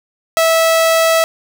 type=tone; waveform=sawtooth; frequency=653 Hz; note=E5; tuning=17 cents flat; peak=-6 dBFS; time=0.37-1.24 s; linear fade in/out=0 ms; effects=none